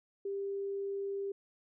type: tone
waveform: sine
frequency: 396.3 Hz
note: G4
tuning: 19 cents sharp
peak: -34 dBFS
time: 0.25-1.32 s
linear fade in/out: 5 ms
effects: none